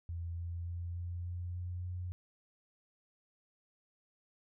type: tone with pitch steps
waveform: sine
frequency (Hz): 84.8 / 85.64 / 86.48 / 87.34 / 88.2 / 89.07 / 89.95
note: E2 / F2 / F2 / F2 / F2 / F2 / F#2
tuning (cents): +50 / -33 / -16 / +1 / +18 / +35 / -48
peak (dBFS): -37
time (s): 0.09-2.12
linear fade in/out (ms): 0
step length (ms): 290
effects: none